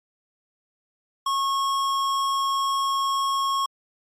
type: tone with hard clipping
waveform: triangle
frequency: 1093 Hz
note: C#6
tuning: 25 cents flat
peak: -23 dBFS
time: 1.26-3.66 s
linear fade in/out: 5 ms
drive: 18 dB
effects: MP3 64 kbps